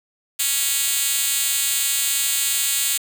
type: tone with high-pass filter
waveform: 5% pulse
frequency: 277.2 Hz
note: C#4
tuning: in tune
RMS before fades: -21 dBFS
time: 0.39-2.98 s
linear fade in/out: 10 ms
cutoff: 5900 Hz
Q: 0.76
effects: 7-bit